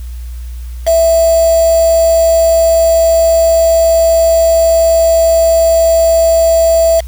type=tone with quantisation; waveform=sine; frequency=659.3 Hz; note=E5; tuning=in tune; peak=-6 dBFS; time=0.86-7.01 s; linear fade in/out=20 ms; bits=3; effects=added 60 Hz sine -21 dBFS peak until 7.07 s + white hiss -43 dBFS RMS until 7.07 s

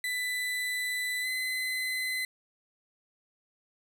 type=tone with pitch glide; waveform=35% pulse; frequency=1994 to 2030 Hz; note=B6 to B6; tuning=+16 to +47 cents; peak=-28 dBFS; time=0.04-2.25 s; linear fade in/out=2 ms; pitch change=+31 cents; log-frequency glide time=1.22-1.27 s; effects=none

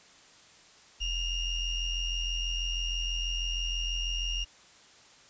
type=ring-modulated tone; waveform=square; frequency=1396.9 Hz; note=F6; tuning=in tune; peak=-27 dBFS; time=1-4.45 s; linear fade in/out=20 ms; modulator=1440 Hz; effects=white hiss -56 dBFS RMS until 5.29 s + resampled to 16000 Hz

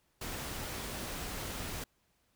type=noise; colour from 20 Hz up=pink; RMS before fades=-40 dBFS; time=0.21-1.84 s; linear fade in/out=5 ms; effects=pink hiss -74 dBFS RMS until 2.35 s

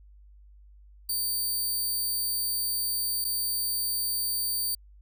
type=tone with dropouts; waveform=10% pulse; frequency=4600 Hz; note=D8; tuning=37 cents flat; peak=-20 dBFS; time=1.09-4.75 s; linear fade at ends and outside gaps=5 ms; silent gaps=3.244-3.248 s; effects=added 50 Hz sine -50 dBFS peak until 5.01 s

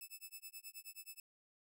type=tone with tremolo; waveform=5% pulse; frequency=2617 Hz; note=E7; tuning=13 cents flat; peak=-38 dBFS; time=0.01-1.2 s; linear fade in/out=2 ms; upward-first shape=sine; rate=9.4 Hz; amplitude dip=100%; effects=none

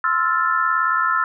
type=chord; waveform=sine; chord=F major seventh; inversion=second; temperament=equal; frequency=1046.5 / 1318.5 / 1396.9 / 1760 Hz; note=C6 / E6 / F6 / A6; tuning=0 / 0 / 0 / 0 cents; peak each=-24 / -19 / -22 / -25 dBFS; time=0.04-1.24 s; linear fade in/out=2 ms; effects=none

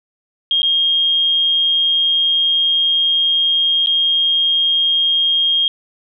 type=tone with dropouts; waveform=sine; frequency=3235 Hz; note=G#7; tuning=46 cents flat; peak=-12 dBFS; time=0.51-5.68 s; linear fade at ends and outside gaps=1 ms; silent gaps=0.619-0.63 / 3.861-3.871 s; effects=none

